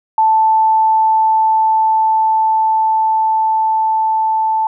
sine tone with level ramp, 880 Hz, A5, in tune, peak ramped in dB -8 to -12 dBFS, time 0.18-4.67 s, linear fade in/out 2 ms, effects none

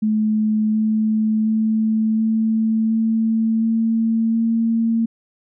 sine tone with pitch steps, 215.4 / 217.4 / 219.4 / 221.5 / 223.5 / 225.6 / 227.7 Hz, A3 / A3 / A3 / A3 / A3 / A3 / A#3, -37 / -21 / -5 / +12 / +27 / +44 / -40 cents, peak -15 dBFS, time 0.02-5.06 s, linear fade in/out 10 ms, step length 720 ms, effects none

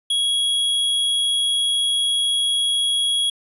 square tone, 3322 Hz, G#7, in tune, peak -18 dBFS, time 0.1-3.3 s, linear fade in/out 5 ms, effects resampled to 24000 Hz

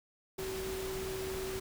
sine tone in noise, 380 Hz, F#4, 46 cents sharp, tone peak -37 dBFS, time 0.38-1.6 s, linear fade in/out 10 ms, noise pink, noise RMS -42 dBFS, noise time 0.38-1.6 s, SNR +2 dB, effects none

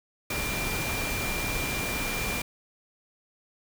sine tone in noise, 2382 Hz, D7, 24 cents sharp, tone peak -33 dBFS, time 0.3-2.42 s, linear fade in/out 5 ms, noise pink, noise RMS -31 dBFS, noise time 0.3-2.42 s, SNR -5 dB, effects none

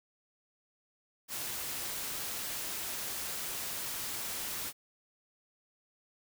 white noise, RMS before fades -38 dBFS, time 1.28-4.73 s, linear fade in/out 50 ms, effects none

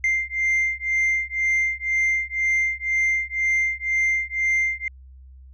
sine beating tone pair, 2093 / 2095 Hz, C7 / C7, 0 / +2 cents, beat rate 2 Hz, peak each -21 dBFS, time 0.04-4.88 s, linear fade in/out 2 ms, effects tanh soft clip ceiling -16 dBFS + added 65 Hz sine -42 dBFS peak until 5.53 s

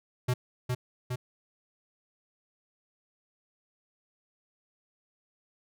square tone with echo, 125.1 Hz, B2, 23 cents sharp, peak -25 dBFS, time 0.28-0.34 s, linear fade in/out 10 ms, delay 410 ms, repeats 2, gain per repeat -3 dB, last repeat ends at 1.16 s, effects none

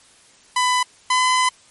sawtooth tone pair in turn, 1000 / 1012.8 Hz, B5 / B5, +21 / +43 cents, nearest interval unison, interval 22 cents, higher second, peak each -12 / -11 dBFS, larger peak second, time 0.56-0.83 / 1.1-1.49 s, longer second, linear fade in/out 5 ms, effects white hiss -51 dBFS RMS until 1.7 s + MP3 48 kbps

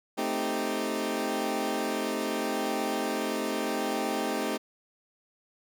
20% pulse chord, A half-diminished seventh, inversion none, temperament equal, 220 / 261.6 / 311.1 / 392 Hz, A3 / C4 / Eb4 / G4, 0 / 0 / 0 / 0 cents, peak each -29 dBFS, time 0.17-4.58 s, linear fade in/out 20 ms, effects none

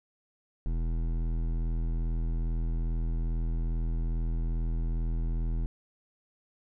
triangle tone with hard clipping, 41.2 Hz, E1, in tune, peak -29 dBFS, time 0.66-5.66 s, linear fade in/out 0 ms, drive 17 dB, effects none

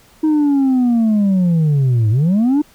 sine linear two-way sweep, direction down then up, 315.5 to 103.83 to 305.9 Hz, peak -8 dBFS, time 0.23-2.62 s, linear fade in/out 10 ms, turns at 2.1 s, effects tanh soft clip ceiling -10 dBFS + pink hiss -49 dBFS RMS until 2.74 s

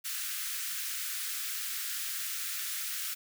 white high-pass noise, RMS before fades -36 dBFS, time 0.04-3.15 s, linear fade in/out 20 ms, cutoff 1300 Hz, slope 48 dB/octave, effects none

